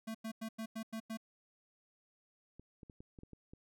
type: tone bursts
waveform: square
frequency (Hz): 222.7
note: A3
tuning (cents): +21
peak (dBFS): -40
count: 7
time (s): 0.07-1.173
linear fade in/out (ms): 10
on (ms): 77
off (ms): 94
type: clicks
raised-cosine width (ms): 3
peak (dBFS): -39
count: 8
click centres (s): 2.596 / 2.832 / 2.898 / 3.005 / 3.188 / 3.234 / 3.333 / 3.535
effects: none